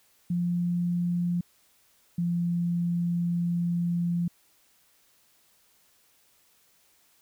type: tone pair in turn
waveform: sine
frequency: 174.61 / 172.6 Hz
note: F3 / F3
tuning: 0 / -20 cents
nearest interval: unison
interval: 20 cents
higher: first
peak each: -24 dBFS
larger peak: neither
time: 0.3-1.41 / 2.18-4.28 s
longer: second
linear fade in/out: 5 ms
effects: white hiss -64 dBFS RMS until 7.21 s